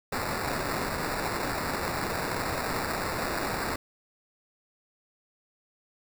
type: noise with sample-and-hold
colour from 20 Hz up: blue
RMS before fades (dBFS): -31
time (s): 0.12-3.76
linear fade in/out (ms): 5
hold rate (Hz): 3150
effects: none